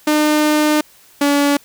sawtooth tone pair in turn, 302.6 / 285.7 Hz, D#4 / D4, -48 / -48 cents, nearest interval minor second, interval 100 cents, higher first, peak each -8 dBFS, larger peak neither, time 0.07-0.81 / 1.21-1.57 s, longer first, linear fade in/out 5 ms, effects white hiss -48 dBFS RMS until 1.64 s

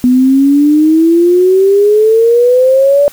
sine exponential sweep, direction up, 246.9 to 582 Hz, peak -4 dBFS, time 0.04-3.08 s, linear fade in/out 0 ms, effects white hiss -36 dBFS RMS until 3.12 s

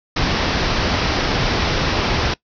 pink low-pass noise, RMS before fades -19 dBFS, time 0.16-2.34 s, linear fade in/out 5 ms, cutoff 5700 Hz, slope 96 dB/octave, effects noise-tail reverb RT60 0.1 s tail -21 dB re dry

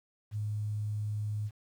sine tone with quantisation, 105.4 Hz, G#2, 26 cents sharp, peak -31 dBFS, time 0.31-1.51 s, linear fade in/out 50 ms, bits 10, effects none

